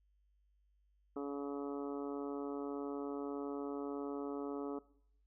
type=harmonic tone; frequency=141.7 Hz; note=C#3; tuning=38 cents sharp; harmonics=2 / 3 / 4 / 5 / 6 / 7 / 8 / 9; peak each=-41 / -42 / -51 / -52 / -55 / -58 / -54 / -53 dBFS; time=1.16-4.79 s; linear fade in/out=5 ms; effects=noise-tail reverb RT60 0.7 s tail -20 dB re dry + added 50 Hz sine -70 dBFS peak until 5.26 s